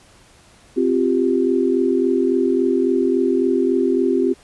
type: chord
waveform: sine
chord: C suspended fourth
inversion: none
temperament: just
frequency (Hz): 261.6 / 348.8 / 392.4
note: C4 / F4 / G4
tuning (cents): 0 / -2 / +2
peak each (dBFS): -19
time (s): 0.76-4.34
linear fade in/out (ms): 20
effects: pink hiss -50 dBFS RMS until 4.43 s + resampled to 24000 Hz